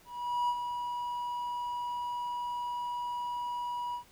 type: tone with ADSR envelope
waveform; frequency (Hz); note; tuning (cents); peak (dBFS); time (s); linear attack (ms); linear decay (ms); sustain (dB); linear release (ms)
triangle; 970; B5; -31; -24; 0.05-4.04; 440; 52; -7; 98
effects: pink hiss -60 dBFS RMS until 4.11 s